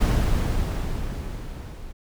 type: noise with level ramp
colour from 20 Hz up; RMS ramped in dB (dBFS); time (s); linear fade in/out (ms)
brown; -18 to -38; 0-1.93; 20
effects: none